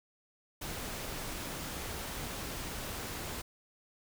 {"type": "noise", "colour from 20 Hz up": "pink", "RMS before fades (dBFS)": -40, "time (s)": [0.61, 3.42], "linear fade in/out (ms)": 10, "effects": []}